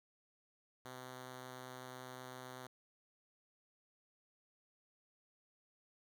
5% pulse tone, 127.8 Hz, C3, 40 cents flat, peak -37 dBFS, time 0.85-2.67 s, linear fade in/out 5 ms, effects none

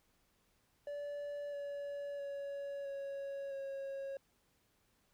triangle tone with pitch steps, 578 / 570 / 562.2 / 554.5 / 546.8 Hz, D5 / C#5 / C#5 / C#5 / C#5, -28 / +48 / +24 / 0 / -24 cents, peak -38 dBFS, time 0.87-4.17 s, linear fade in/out 2 ms, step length 660 ms, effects pink hiss -75 dBFS RMS until 5.13 s

